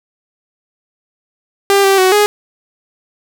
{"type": "tone with pitch steps", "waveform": "sawtooth", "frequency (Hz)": [397.2, 389.9, 373.4, 415.6], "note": ["G4", "G4", "F#4", "G#4"], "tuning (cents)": [23, -9, 16, 1], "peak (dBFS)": -4, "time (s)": [1.7, 2.26], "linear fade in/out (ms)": 0, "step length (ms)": 140, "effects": []}